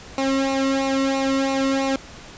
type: tone with flanger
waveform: sawtooth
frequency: 269.9 Hz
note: C#4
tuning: 46 cents flat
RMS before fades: -21 dBFS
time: 0.18-1.96 s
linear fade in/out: 2 ms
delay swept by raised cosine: 0.6 to 1.26 ms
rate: 3 Hz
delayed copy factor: -0.8
effects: pink hiss -41 dBFS RMS until 2.37 s + resampled to 16000 Hz